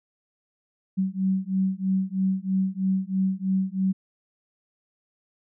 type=beating tone pair; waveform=sine; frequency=188.6 / 191.7 Hz; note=F#3 / G3; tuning=+33 / -38 cents; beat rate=3.1 Hz; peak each=-25 dBFS; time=0.97-3.93 s; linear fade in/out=20 ms; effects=none